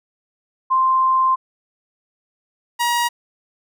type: tone pair in turn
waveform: sine / sawtooth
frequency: 1046 / 952.7 Hz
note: C6 / A#5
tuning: -1 / +37 cents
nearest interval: major second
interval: 162 cents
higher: first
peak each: -13 dBFS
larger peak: neither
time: 0.7-1.36 / 2.79-3.09 s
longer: first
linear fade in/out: 20 ms
effects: none